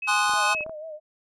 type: tone with tremolo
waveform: sine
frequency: 2569 Hz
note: E7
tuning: 45 cents flat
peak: -25 dBFS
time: 0.02-0.64 s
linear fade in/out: 5 ms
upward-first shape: sine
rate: 2.4 Hz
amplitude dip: 85%
type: chord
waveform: square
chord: Ab dominant seventh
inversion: none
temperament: equal with one note detuned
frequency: 830.6 / 1046.5 / 1235.2 / 1480 Hz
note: Ab5 / C6 / Eb6 / Gb6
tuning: 0 / 0 / -13 / 0 cents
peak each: -27 dBFS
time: 0.07-0.55 s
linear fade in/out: 20 ms
type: clicks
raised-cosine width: 1 ms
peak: -27 dBFS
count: 6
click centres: 0.295 / 0.337 / 0.549 / 0.608 / 0.664 / 0.695 s
type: tone with vibrato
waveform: sine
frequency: 626 Hz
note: D#5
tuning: 10 cents sharp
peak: -34 dBFS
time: 0.33-1 s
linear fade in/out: 50 ms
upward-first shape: sine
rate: 6.1 Hz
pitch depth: 68 cents each way
effects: resampled to 24000 Hz